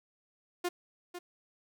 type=tone with echo; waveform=sawtooth; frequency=354 Hz; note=F4; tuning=23 cents sharp; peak=-26 dBFS; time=0.64-0.69 s; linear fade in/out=10 ms; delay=500 ms; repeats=1; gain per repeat=-10 dB; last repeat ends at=1.19 s; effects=none